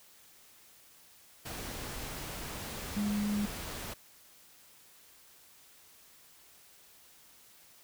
sine tone in noise, 206.8 Hz, G#3, 7 cents flat, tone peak -29 dBFS, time 2.96-3.46 s, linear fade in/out 10 ms, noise pink, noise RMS -41 dBFS, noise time 1.45-3.94 s, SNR +9 dB, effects white hiss -59 dBFS RMS until 7.83 s

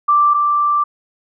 sine tone pair in turn, 1174.7 / 1174.7 Hz, D6 / D6, 0 / 0 cents, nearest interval unison, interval 0 cents, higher neither, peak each -9 / -12 dBFS, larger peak first, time 0.08-0.34 / 0.34-0.84 s, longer second, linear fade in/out 10 ms, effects none

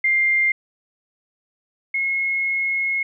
sine tone pair in turn, 2100 / 2167 Hz, C7 / C#7, +6 / -40 cents, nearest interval minor second, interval 54 cents, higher second, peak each -15 / -19 dBFS, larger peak first, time 0.04-0.52 / 1.94-3.03 s, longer second, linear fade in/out 5 ms, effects none

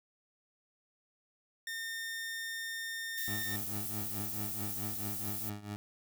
sawtooth tone, 1820 Hz, A#6, 42 cents flat, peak -34 dBFS, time 1.67-3.56 s, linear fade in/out 2 ms
violet noise, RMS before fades -39 dBFS, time 3.17-5.5 s, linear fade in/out 10 ms
20% pulse tone with tremolo, 103.3 Hz, G#2, 9 cents flat, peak -32 dBFS, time 3.28-5.76 s, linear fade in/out 0 ms, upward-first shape triangle, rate 4.6 Hz, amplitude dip 85%
effects none

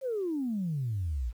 sine exponential sweep, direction down, 554 to 53.1 Hz, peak -28 dBFS, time 0.01-1.33 s, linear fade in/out 50 ms, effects tanh soft clip ceiling -24 dBFS + 10-bit

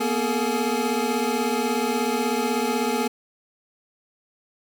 square tone cluster, 234.6 / 250.9 / 420.5 / 456.3 / 845 Hz, A#3 / B3 / G#4 / A#4 / G#5, +11 / +28 / +22 / -37 / +30 cents, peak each -29 dBFS, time 0-3.08 s, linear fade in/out 10 ms, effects none

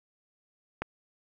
click, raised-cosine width 0.5 ms, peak -16 dBFS, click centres 0.82 s, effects none

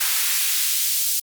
white noise with high-pass filter sweep, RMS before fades -21 dBFS, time 0-1.2 s, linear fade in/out 10 ms, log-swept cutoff 1200 to 4600 Hz, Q 0.82, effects Opus 48 kbps

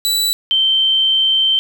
sawtooth / sine tone pair in turn, 3951 / 3115 Hz, B7 / G7, 0 / -12 cents, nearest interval major third, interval 412 cents, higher first, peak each -11 dBFS, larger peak neither, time 0.05-0.33 / 0.51-1.59 s, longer second, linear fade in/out 0 ms, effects 8-bit

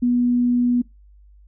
sine tone, 244 Hz, B3, 21 cents flat, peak -15 dBFS, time 0.02-0.82 s, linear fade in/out 10 ms, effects noise-tail reverb RT60 0.2 s tail -22 dB re dry + added 50 Hz sine -46 dBFS peak until 1.47 s

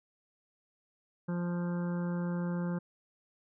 harmonic tone, 174.61 Hz, F3, in tune, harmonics 1 / 2 / 3 / 5 / 6 / 7 / 8 / 9, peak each -31 / -43 / -43 / -49 / -52 / -54 / -52 / -52 dBFS, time 1.28-2.79 s, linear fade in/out 10 ms, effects none

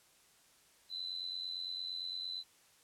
sine tone with amplitude modulation, 4018 Hz, B7, 29 cents sharp, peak -35 dBFS, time 0.89-2.44 s, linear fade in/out 50 ms, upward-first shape sine, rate 88.8 Hz, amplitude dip 75%, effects white hiss -66 dBFS RMS until 2.83 s + low-pass 11000 Hz 12 dB/octave

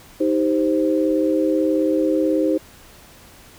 sine chord, C minor, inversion first, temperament just, 314 / 392.4 / 523.3 Hz, Eb4 / G4 / C5, +16 / +2 / 0 cents, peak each -18 / -23 / -21 dBFS, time 0.2-2.58 s, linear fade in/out 10 ms, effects pink hiss -46 dBFS RMS until 3.58 s

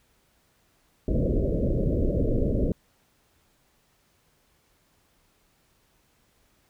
pink low-pass noise, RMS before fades -24 dBFS, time 1.08-2.72 s, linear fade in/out 2 ms, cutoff 610 Hz, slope 96 dB/octave, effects pink hiss -66 dBFS RMS until 6.69 s

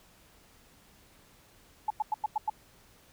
sine tone bursts, 857 Hz, A5, 46 cents flat, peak -25 dBFS, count 6, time 1.88-2.499 s, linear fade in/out 5 ms, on 24 ms, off 95 ms, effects pink hiss -60 dBFS RMS until 3.12 s

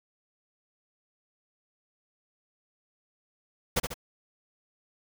pink noise with echo, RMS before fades -25 dBFS, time 3.76-3.8 s, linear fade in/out 10 ms, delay 71 ms, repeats 2, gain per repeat -6 dB, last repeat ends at 3.942 s, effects none

